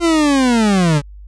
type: linear sweep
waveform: 40% pulse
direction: down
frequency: 346.2 to 138.4 Hz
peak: -10 dBFS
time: 0-1.02 s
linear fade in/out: 50 ms
effects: added 50 Hz sine -33 dBFS peak until 1.27 s + resampled to 22050 Hz